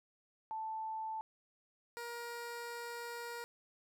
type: tone pair in turn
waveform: sine / 15% pulse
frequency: 880 / 472.9 Hz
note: A5 / A#4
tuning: 0 / +25 cents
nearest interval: major seventh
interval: 1075 cents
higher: first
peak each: -38 / -36 dBFS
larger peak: second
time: 0.51-1.21 / 1.97-3.44 s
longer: second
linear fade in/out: 0 ms
effects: none